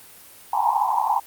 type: band-pass noise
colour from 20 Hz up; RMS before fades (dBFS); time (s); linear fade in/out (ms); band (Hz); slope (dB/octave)
white; -21; 0.53-1.2; 5; 780 to 1000; 96
effects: white hiss -46 dBFS RMS until 1.26 s + Opus 32 kbps